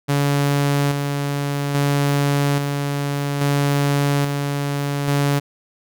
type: tone with tremolo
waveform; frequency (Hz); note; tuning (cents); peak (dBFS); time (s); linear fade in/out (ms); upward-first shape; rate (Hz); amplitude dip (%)
sawtooth; 142.3; C#3; +46; -12; 0.08-5.4; 20; square; 0.6; 40
effects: none